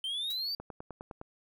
triangle exponential sweep, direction up, 3081 to 4699 Hz, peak -31 dBFS, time 0.04-0.55 s, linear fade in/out 2 ms
blue noise with exponential decay, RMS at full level -39 dBFS, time 0.3-0.4 s, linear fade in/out 5 ms, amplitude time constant 21 ms
click train, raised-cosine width 1 ms, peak -28 dBFS, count 7, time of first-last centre 0.6-1.214 s, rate 9.77 Hz
effects none

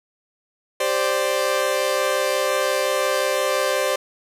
sawtooth chord, G suspended fourth, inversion none, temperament equal with one note detuned, 392 / 523.3 / 589 Hz, G4 / C5 / D5, 0 / 0 / +5 cents, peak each -24 / -18 / -19 dBFS, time 0.8-3.96 s, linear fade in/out 5 ms, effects resampled to 32000 Hz + 8-bit

